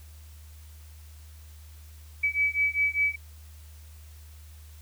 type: beating tone pair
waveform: sine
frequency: 2287 / 2292 Hz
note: D7 / D7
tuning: -47 / -43 cents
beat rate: 5 Hz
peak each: -26 / -26 dBFS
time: 2.23-3.16 s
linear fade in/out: 10 ms
effects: added 76 Hz sine -45 dBFS peak until 4.81 s + white hiss -57 dBFS RMS until 4.81 s